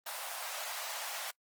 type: high-pass noise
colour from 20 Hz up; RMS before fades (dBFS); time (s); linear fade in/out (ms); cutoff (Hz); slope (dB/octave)
pink; -40; 0.06-1.31; 5; 600; 48
effects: noise-tail reverb RT60 0.1 s tail -23 dB re dry + Opus 24 kbps